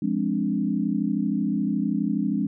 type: chord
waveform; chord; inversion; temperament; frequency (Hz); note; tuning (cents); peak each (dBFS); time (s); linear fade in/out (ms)
sine; D half-diminished seventh; first; equal; 174.61 / 207.7 / 261.6 / 293.7; F3 / Ab3 / C4 / D4; 0 / 0 / 0 / 0; -29 / -25 / -28 / -28; 0.02-2.47; 5
effects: none